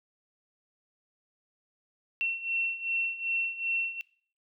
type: beating tone pair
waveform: sine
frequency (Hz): 2710 / 2712.6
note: E7 / E7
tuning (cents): +47 / +49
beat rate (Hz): 2.6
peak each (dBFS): -34 / -30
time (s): 2.21-4.01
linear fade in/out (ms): 0
effects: noise-tail reverb RT60 0.5 s tail -21 dB re dry